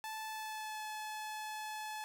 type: tone with pitch glide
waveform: sawtooth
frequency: 874 to 859.5 Hz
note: A5 to A5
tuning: -12 to -41 cents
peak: -37 dBFS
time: 0.04-2.04 s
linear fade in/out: 0 ms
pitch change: -29 cents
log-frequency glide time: 0.24-0.84 s
effects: none